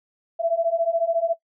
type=beating tone pair; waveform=sine; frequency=659.3 / 673.3 Hz; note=E5 / E5; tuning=0 / +36 cents; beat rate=14 Hz; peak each=-22 dBFS; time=0.39-1.34 s; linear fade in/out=20 ms; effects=noise-tail reverb RT60 0.1 s tail -18 dB re dry